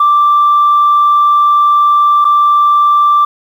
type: tone with dropouts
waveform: sine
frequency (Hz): 1174.7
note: D6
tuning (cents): 0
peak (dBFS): -4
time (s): 0-3.25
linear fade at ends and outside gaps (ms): 5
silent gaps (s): 2.245-2.25
effects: tanh soft clip ceiling -2 dBFS + 7-bit